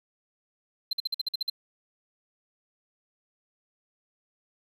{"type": "tone bursts", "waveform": "triangle", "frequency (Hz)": 4103, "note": "C8", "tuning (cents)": -35, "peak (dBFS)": -24, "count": 9, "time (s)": [0.91, 1.499], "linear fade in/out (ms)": 5, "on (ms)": 21, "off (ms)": 50, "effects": []}